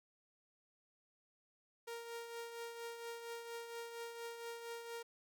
sawtooth tone with tremolo, 466.2 Hz, A#4, in tune, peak -39 dBFS, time 1.87-5.03 s, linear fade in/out 10 ms, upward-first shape triangle, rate 4.3 Hz, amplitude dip 55%, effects none

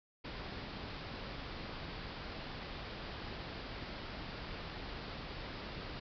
pink low-pass noise, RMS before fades -45 dBFS, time 0.24-6 s, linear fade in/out 10 ms, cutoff 5100 Hz, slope 96 dB/octave, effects none

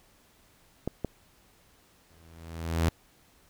clicks, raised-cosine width 2 ms, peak -16 dBFS, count 2, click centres 0.876 / 1.047 s
sawtooth tone with exponential growth, 82.41 Hz, E2, in tune, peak -17 dBFS, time 2.1-2.89 s, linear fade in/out 0 ms, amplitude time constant 170 ms
effects pink hiss -62 dBFS RMS until 3.49 s

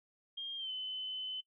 sine tone with pitch glide, 3216 to 3035 Hz, G7 to F#7, +44 to +43 cents, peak -37 dBFS, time 0.37-1.41 s, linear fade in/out 10 ms, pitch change -101 cents, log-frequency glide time 0.57-0.71 s, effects noise-tail reverb RT60 0.1 s tail -18 dB re dry

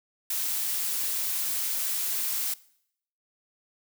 blue noise, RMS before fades -29 dBFS, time 0.3-2.54 s, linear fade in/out 5 ms, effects noise-tail reverb RT60 0.7 s tail -21 dB re dry

